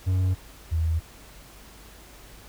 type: tone pair in turn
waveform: triangle / sine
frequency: 92.8 / 80.96 Hz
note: F#2 / E2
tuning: +6 / -31 cents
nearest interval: major second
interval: 237 cents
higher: first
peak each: -18 / -21 dBFS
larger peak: first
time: 0.06-0.35 / 0.71-1 s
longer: neither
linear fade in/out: 20 ms
effects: added 50 Hz sine -51 dBFS peak until 2.48 s + pink hiss -49 dBFS RMS until 2.48 s